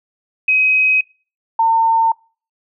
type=tone pair in turn; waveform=sine; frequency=2530 / 905.1 Hz; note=D#7 / A5; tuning=+28 / +49 cents; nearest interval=octave + tritone; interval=1779 cents; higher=first; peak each=-10 dBFS; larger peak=neither; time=0.48-1.01 / 1.59-2.12 s; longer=neither; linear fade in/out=5 ms; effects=noise-tail reverb RT60 0.4 s tail -26 dB re dry